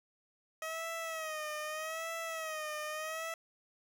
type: tone with vibrato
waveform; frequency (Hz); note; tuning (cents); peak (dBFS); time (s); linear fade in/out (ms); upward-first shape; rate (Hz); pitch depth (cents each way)
15% pulse; 633; D#5; +30; -31; 0.62-3.34; 2; sine; 0.81; 74
effects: none